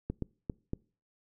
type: clicks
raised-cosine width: 3 ms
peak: -20 dBFS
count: 4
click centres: 0.1 / 0.223 / 0.498 / 0.734 s
effects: noise-tail reverb RT60 0.4 s tail -25 dB re dry